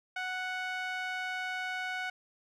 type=tone with band-pass filter; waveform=sawtooth; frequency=740 Hz; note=F#5; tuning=in tune; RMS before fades=-36 dBFS; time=0.16-2.1 s; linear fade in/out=5 ms; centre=1800 Hz; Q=1.6; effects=none